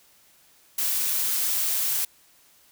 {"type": "noise", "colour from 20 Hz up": "blue", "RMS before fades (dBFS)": -25, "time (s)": [0.78, 2.05], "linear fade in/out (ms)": 5, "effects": ["white hiss -58 dBFS RMS until 2.71 s"]}